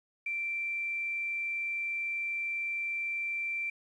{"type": "tone with quantisation", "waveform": "sine", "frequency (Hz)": 2349, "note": "D7", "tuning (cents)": 0, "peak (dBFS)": -31, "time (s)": [0.26, 3.7], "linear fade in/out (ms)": 5, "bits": 10, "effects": ["resampled to 24000 Hz"]}